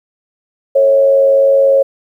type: tone with frequency modulation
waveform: sine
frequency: 547 Hz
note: C#5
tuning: 23 cents flat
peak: -6 dBFS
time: 0.75-1.83 s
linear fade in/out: 10 ms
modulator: 98.2 Hz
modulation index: 0.39
effects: 8-bit